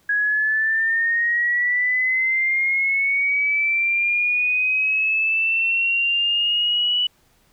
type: linear sweep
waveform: sine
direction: up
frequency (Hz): 1658 to 2963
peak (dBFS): -17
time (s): 0.09-7.07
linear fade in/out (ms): 5
effects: pink hiss -60 dBFS RMS until 7.52 s